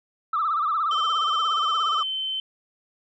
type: tone with vibrato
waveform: sine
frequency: 1244.5 Hz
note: D#6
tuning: in tune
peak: -20 dBFS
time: 0.33-2.03 s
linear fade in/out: 5 ms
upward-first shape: sine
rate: 17 Hz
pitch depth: 120 cents each way
type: tone with pitch glide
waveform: sine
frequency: 3106 to 3079 Hz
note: G7 to G7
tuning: -17 to -32 cents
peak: -25 dBFS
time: 0.91-2.4 s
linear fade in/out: 2 ms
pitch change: -15 cents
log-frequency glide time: 1.26-2.02 s
effects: tanh soft clip ceiling -16 dBFS